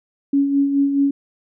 sine tone with tremolo, 279.5 Hz, C#4, 14 cents sharp, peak -12 dBFS, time 0.33-1.11 s, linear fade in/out 5 ms, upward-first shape sine, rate 4.7 Hz, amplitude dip 50%, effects none

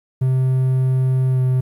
triangle tone with pitch glide, 130 to 128.66 Hz, C3 to C3, -11 to -29 cents, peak -12 dBFS, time 0.21-1.61 s, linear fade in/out 10 ms, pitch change -18 cents, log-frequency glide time 1.29-1.41 s, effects 9-bit

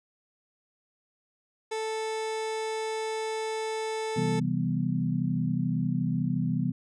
30% pulse tone, 440 Hz, A4, in tune, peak -27 dBFS, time 1.71-4.4 s, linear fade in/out 10 ms
sine chord, C major seventh, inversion none, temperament equal, 130.81 / 164.81 / 196 / 246.9 Hz, C3 / E3 / G3 / B3, 0 / 0 / 0 / 0 cents, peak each -31 / -29 / -32 / -31 dBFS, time 4.16-6.72 s, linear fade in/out 10 ms
effects resampled to 22050 Hz

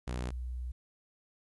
sawtooth / sine tone pair in turn, 61.74 / 61.74 Hz, B1 / B1, 0 / 0 cents, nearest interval unison, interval 0 cents, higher neither, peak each -30 / -35 dBFS, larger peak first, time 0.07-0.31 / 0.31-0.72 s, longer second, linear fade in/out 10 ms, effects resampled to 24000 Hz + 12-bit

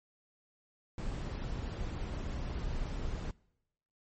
brown noise, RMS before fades -37 dBFS, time 0.98-3.31 s, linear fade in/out 2 ms, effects noise-tail reverb RT60 0.9 s tail -25 dB re dry + MP3 32 kbps

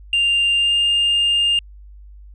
sine tone with pitch glide, 2794 to 2812 Hz, F7 to F7, 0 to +11 cents, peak -12 dBFS, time 0.13-1.59 s, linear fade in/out 2 ms, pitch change +11 cents, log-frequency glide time 0.55-0.75 s, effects tanh soft clip ceiling -12 dBFS + added 50 Hz sine -38 dBFS peak until 2.34 s

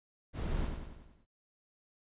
brown noise with echo, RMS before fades -35 dBFS, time 0.33-0.7 s, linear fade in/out 50 ms, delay 94 ms, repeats 6, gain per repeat -5 dB, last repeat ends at 1.264 s, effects resampled to 8000 Hz

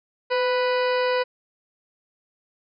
harmonic tone with a mistuned harmonic, 493.9 Hz, B4, in tune, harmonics 1 / 2 / 3 / 4 / 5 / 6 / 8 / 9 / 10, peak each -21 / -27 / -31 / -33 / -35 / -37 / -39 / -40 / -41 dBFS, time 0.3-1.24 s, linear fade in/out 20 ms, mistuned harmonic 1, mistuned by +35 cents, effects none

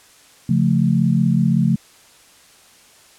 sine chord, Db augmented, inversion none, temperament equal, 138.59 / 174.61 / 220 Hz, Db3 / F3 / A3, 0 / 0 / 0 cents, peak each -18 / -17 / -18 dBFS, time 0.49-1.76 s, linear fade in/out 5 ms, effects white hiss -49 dBFS RMS until 3.18 s + low-pass 10000 Hz 12 dB/octave

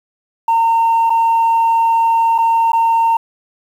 sine tone with dropouts, 914 Hz, A#5, 34 cents flat, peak -8 dBFS, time 0.48-3.17 s, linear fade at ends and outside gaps 5 ms, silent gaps 1.097-1.102 / 2.381-2.385 / 2.72-2.731 s, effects tanh soft clip ceiling -8 dBFS + 7-bit

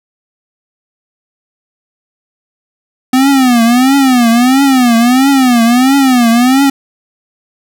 square tone with vibrato, 252.5 Hz, B3, 39 cents sharp, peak -6 dBFS, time 3.13-6.7 s, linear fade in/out 5 ms, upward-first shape triangle, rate 1.5 Hz, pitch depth 190 cents each way, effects none

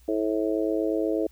harmonic tone, 108.2 Hz, A2, 29 cents flat, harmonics 3 / 4 / 5 / 6, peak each -26 / -28 / -30 / -32 dBFS, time 0.08-1.27 s, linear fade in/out 5 ms, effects added 60 Hz sine -52 dBFS peak until 1.31 s + white hiss -62 dBFS RMS until 1.31 s

